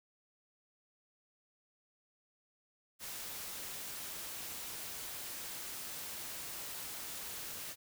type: noise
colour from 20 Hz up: white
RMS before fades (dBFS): -44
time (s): 2.99-7.76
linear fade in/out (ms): 50
effects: none